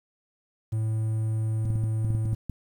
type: tone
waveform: triangle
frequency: 110 Hz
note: A2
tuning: in tune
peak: -22 dBFS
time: 0.72-2.35 s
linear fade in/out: 10 ms
type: clicks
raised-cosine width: 5 ms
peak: -20 dBFS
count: 10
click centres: 1.654 / 1.703 / 1.757 / 1.839 / 2.048 / 2.104 / 2.15 / 2.255 / 2.33 / 2.497 s
effects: 9-bit